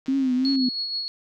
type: click train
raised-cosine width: 0.2 ms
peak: -29 dBFS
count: 79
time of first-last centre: 0.06-0.557 s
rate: 157 Hz
type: tone with vibrato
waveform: sine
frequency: 261.6 Hz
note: C4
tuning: in tune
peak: -19 dBFS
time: 0.08-0.69 s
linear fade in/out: 5 ms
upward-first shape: triangle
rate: 2.9 Hz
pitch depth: 93 cents each way
type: tone with tremolo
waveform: sine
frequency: 4343 Hz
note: C#8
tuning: 36 cents flat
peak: -24 dBFS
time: 0.45-1.08 s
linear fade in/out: 0 ms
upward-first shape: sine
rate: 6.3 Hz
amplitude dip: 40%
effects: none